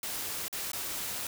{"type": "noise with dropouts", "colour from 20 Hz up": "white", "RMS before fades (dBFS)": -36, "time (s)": [0.03, 1.27], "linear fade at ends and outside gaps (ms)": 2, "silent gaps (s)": [[0.482, 0.527], [0.718, 0.732]], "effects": []}